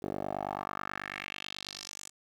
10% pulse tone with band-pass filter sweep, 49.19 Hz, G1, 7 cents sharp, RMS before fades -39 dBFS, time 0.02-2.1 s, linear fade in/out 20 ms, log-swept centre 430 to 7700 Hz, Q 3, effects 10-bit

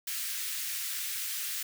white high-pass noise, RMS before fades -35 dBFS, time 0.07-1.63 s, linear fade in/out 5 ms, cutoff 1600 Hz, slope 24 dB/octave, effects none

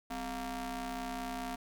sawtooth ring-modulated tone, 225.3 Hz, A3, 41 cents sharp, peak -30 dBFS, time 0.1-1.56 s, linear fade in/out 10 ms, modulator 483 Hz, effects none

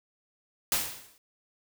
white noise with exponential decay, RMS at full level -24 dBFS, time 0.72-1.18 s, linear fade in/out 1 ms, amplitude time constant 99 ms, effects none

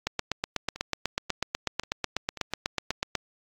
two click trains, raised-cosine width 0.2 ms, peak -22 / -9 dBFS, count 5 / 26, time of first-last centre 0.76-2.911 / 0.07-3.153 s, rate 1.86 / 8.11 Hz, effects AAC 64 kbps

